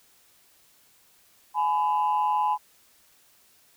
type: tone pair together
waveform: sine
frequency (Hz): 843 / 1002.5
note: G#5 / B5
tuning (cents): +26 / +26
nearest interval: minor third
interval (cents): 300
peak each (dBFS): -23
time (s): 1.54-2.58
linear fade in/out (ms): 50
effects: tanh soft clip ceiling -16 dBFS + white hiss -60 dBFS RMS until 3.76 s